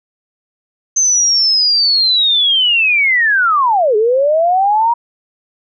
sine linear two-way sweep, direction down then up, 6272 to 410.9 to 956 Hz, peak -9 dBFS, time 0.96-4.94 s, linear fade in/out 10 ms, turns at 3.96 s, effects none

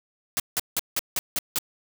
white noise bursts, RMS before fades -25 dBFS, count 7, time 0.37-1.586 s, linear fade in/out 0 ms, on 28 ms, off 170 ms, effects none

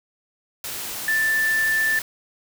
sine tone in noise, 1766 Hz, A6, 6 cents sharp, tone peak -18 dBFS, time 1.08-1.99 s, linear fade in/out 2 ms, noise white, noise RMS -31 dBFS, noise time 0.64-2.02 s, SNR +10 dB, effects none

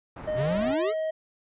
pink low-pass noise, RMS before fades -40 dBFS, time 0.16-0.74 s, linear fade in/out 5 ms, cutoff 1400 Hz, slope 12 dB/octave
triangle tone with pitch glide, 615 to 632.7 Hz, D#5 to D#5, -20 to +29 cents, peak -24 dBFS, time 0.27-1.11 s, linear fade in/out 10 ms, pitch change +49 cents, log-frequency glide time 0.46-0.64 s
square exponential sweep, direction up, 119.8 to 461.1 Hz, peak -27 dBFS, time 0.35-0.94 s, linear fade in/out 50 ms
effects resampled to 8000 Hz

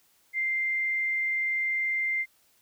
sine tone, 2093 Hz, C7, in tune, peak -25 dBFS, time 0.33-2.26 s, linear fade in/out 50 ms, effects white hiss -65 dBFS RMS until 2.61 s

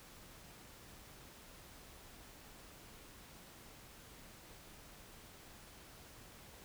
silence, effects pink hiss -57 dBFS RMS until 6.64 s

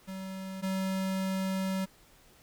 square tone pair in turn, 190.3 / 190.3 Hz, F#3 / F#3, +49 / +49 cents, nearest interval unison, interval 0 cents, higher neither, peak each -38 / -30 dBFS, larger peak second, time 0.07-0.62 / 0.62-1.86 s, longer second, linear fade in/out 20 ms, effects pink hiss -60 dBFS RMS until 2.42 s

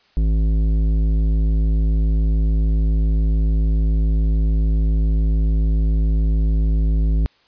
sine tone with tanh clipping, 53.5 Hz, A1, 48 cents flat, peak -16 dBFS, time 0.17-7.26 s, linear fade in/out 0 ms, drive 12 dB, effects white hiss -57 dBFS RMS until 7.47 s + resampled to 11025 Hz

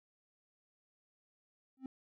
triangle tone with exponential growth, 263 Hz, C4, 9 cents sharp, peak -35 dBFS, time 1.77-1.86 s, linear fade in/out 2 ms, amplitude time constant 19 ms, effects none

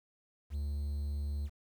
triangle tone, 72.3 Hz, D2, 27 cents flat, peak -31 dBFS, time 0.5-1.5 s, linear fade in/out 50 ms, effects 10-bit

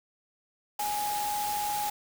sine tone in noise, 830.6 Hz, G#5, in tune, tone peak -29 dBFS, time 0.79-1.9 s, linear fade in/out 5 ms, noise white, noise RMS -36 dBFS, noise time 0.79-1.9 s, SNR +4 dB, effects none

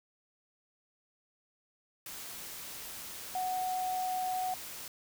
sine tone in noise, 740 Hz, F#5, in tune, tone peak -31 dBFS, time 3.35-4.54 s, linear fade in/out 2 ms, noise white, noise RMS -44 dBFS, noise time 2.06-4.88 s, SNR +10 dB, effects none

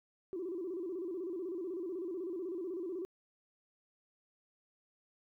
sine tone with vibrato, 356.8 Hz, F4, 37 cents sharp, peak -36 dBFS, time 0.33-3.05 s, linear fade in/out 0 ms, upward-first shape square, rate 16 Hz, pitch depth 110 cents each way, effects tanh soft clip ceiling -32 dBFS + 13-bit

